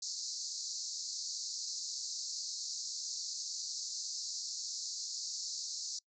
pink band-pass noise, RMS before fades -41 dBFS, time 0.02-5.99 s, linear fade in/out 5 ms, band 4200 to 7200 Hz, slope 96 dB/octave, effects noise-tail reverb RT60 0.1 s tail -25 dB re dry

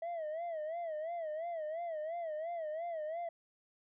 sine tone with vibrato, 649 Hz, E5, 27 cents flat, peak -34 dBFS, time 0.02-3.29 s, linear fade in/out 5 ms, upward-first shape sine, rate 2.9 Hz, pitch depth 120 cents each way, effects tanh soft clip ceiling -36 dBFS

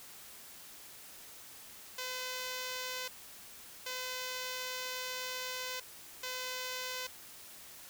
5% pulse tone bursts at uneven times, 508 Hz, B4, 49 cents sharp, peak -26 dBFS, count 3, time 1.98-3.08 / 3.86-5.8 / 6.23-7.07 s, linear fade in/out 5 ms, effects white hiss -52 dBFS RMS until 7.89 s

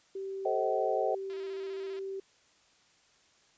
sine tone, 387.7 Hz, G4, 19 cents flat, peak -35 dBFS, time 0.15-2.2 s, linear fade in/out 5 ms
sine chord, A diminished seventh, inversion none, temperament just, 440 / 528 / 633.6 / 760.3 Hz, A4 / C5 / Eb5 / Gb5, 0 / +16 / +31 / +47 cents, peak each -33 dBFS, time 0.45-1.15 s, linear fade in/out 5 ms
5% pulse tone with vibrato, 330 Hz, E4, 2 cents sharp, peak -39 dBFS, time 1.3-1.99 s, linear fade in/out 0 ms, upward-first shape square, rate 15 Hz, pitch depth 66 cents each way
effects white hiss -65 dBFS RMS until 3.57 s + resampled to 16000 Hz

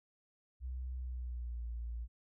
sine tone with pitch glide, 63.4 to 58.14 Hz, B1 to A#1, +46 to -4 cents, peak -38 dBFS, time 0.6-2.08 s, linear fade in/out 50 ms, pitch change -150 cents, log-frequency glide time 0.97-1.66 s, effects none

